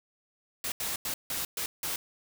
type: noise bursts at uneven times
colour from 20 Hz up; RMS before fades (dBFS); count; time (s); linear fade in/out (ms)
white; -33; 6; 0.64-0.72 / 0.8-0.96 / 1.05-1.14 / 1.3-1.45 / 1.57-1.66 / 1.83-1.96; 2
effects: none